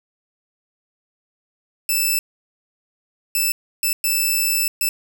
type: tone bursts at uneven times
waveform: 5% pulse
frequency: 2637 Hz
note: E7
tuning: in tune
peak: -8 dBFS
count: 5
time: 1.89-2.19 / 3.35-3.52 / 3.83-3.93 / 4.04-4.68 / 4.81-4.89 s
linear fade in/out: 2 ms
effects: none